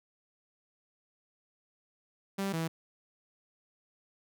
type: tone pair in turn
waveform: sawtooth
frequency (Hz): 196 / 163.33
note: G3 / E3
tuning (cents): 0 / -16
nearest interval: minor third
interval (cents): 316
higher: first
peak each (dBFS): -27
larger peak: neither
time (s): 2.38-2.53 / 2.53-2.68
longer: neither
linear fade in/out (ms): 10
effects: none